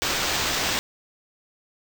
blue noise with sample-and-hold, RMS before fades -25 dBFS, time 0.02-0.79 s, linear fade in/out 0 ms, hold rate 11025 Hz, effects none

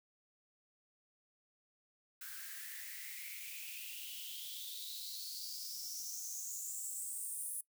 blue noise with high-pass filter sweep, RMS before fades -45 dBFS, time 2.21-7.61 s, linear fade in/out 5 ms, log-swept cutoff 1500 to 10000 Hz, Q 7.5, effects noise-tail reverb RT60 0.1 s tail -20 dB re dry

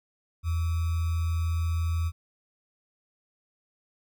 sine tone with sample-and-hold, 83 Hz, E2, 12 cents sharp, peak -24 dBFS, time 0.43-2.12 s, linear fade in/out 50 ms, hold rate 1225 Hz, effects none

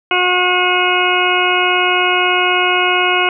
harmonic tone, 361.6 Hz, F#4, 40 cents flat, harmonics 1 / 2 / 3 / 4 / 6 / 7 / 8, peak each -19 / -19 / -19 / -19 / -19 / -19 / -19 dBFS, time 0.11-3.29 s, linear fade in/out 2 ms, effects none

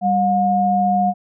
sine tone pair together, 196 / 718.1 Hz, G3 / F5, 0 / +48 cents, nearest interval octave + minor seventh, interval 2248 cents, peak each -19 / -15 dBFS, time 0.01-1.14 s, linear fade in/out 50 ms, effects none

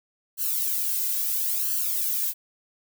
violet noise with flanger, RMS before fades -26 dBFS, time 0.37-2.34 s, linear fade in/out 50 ms, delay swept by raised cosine 0.67 to 1.97 ms, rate 0.74 Hz, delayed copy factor +0.85, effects none

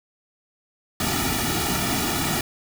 pink noise with comb filter, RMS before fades -24 dBFS, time 1-2.41 s, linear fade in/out 2 ms, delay 1.9 ms, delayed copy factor -0.9, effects none

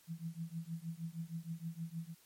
sine tone with tremolo, 165.2 Hz, E3, 4 cents sharp, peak -36 dBFS, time 0.07-2.15 s, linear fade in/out 50 ms, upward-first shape triangle, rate 6.4 Hz, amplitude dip 100%, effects white hiss -66 dBFS RMS until 2.25 s + MP3 64 kbps

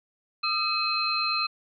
sine tone cluster, 1225 / 1334 / 2558 / 4126 Hz, D#6 / E6 / D#7 / C8, -27 / +20 / +47 / -25 cents, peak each -29 / -33 / -29 / -27 dBFS, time 0.43-1.47 s, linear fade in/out 10 ms, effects MP3 96 kbps

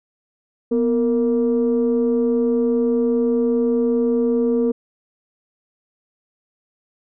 sine tone pair together, 245 / 462.5 Hz, B3 / A#4, -14 / -14 cents, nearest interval major seventh, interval 1100 cents, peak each -17 dBFS, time 0.71-4.72 s, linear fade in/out 10 ms, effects tanh soft clip ceiling -10 dBFS

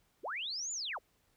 sine linear two-way sweep, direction up then down, 252.4 to 7200 to 343.6 Hz, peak -36 dBFS, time 0.23-0.99 s, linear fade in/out 20 ms, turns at 0.72 s, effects pink hiss -73 dBFS RMS until 1.36 s

